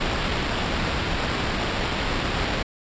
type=noise with sample-and-hold; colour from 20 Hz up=pink; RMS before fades=-25 dBFS; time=0-2.63 s; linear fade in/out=10 ms; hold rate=6300 Hz; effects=resampled to 16000 Hz